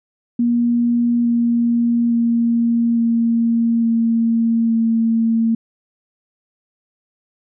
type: tone with pitch steps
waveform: sine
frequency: 237.8 / 235.6 / 233.4 / 231.3 / 229.2 / 227.1 Hz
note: A#3 / A#3 / A#3 / A#3 / A#3 / A#3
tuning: +35 / +19 / +2 / -13 / -29 / -45 cents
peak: -13 dBFS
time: 0.39-5.55 s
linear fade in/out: 5 ms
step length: 860 ms
effects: none